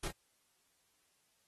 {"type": "noise with echo", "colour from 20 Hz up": "pink", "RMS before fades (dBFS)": -40, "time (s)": [0.03, 0.08], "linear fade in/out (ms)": 5, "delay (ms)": 31, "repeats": 1, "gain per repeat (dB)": -5, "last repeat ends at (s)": 0.111, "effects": ["white hiss -75 dBFS RMS until 1.47 s", "AAC 32 kbps"]}